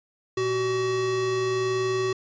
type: tone pair together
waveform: square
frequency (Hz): 119 / 377.8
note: A#2 / F#4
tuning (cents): +36 / +36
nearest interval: octave + minor sixth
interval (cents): 2000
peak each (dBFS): -35 / -24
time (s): 0.37-2.13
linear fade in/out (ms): 5
effects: resampled to 16000 Hz